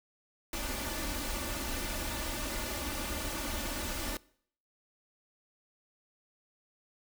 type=noise with comb filter; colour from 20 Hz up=pink; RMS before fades=-36 dBFS; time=0.53-4.17 s; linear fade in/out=2 ms; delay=3.4 ms; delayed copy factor=+0.85; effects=noise-tail reverb RT60 0.6 s tail -22 dB re dry